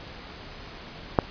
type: click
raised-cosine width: 1 ms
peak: -3 dBFS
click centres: 1.188 s
effects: pink hiss -42 dBFS RMS until 1.3 s + resampled to 11025 Hz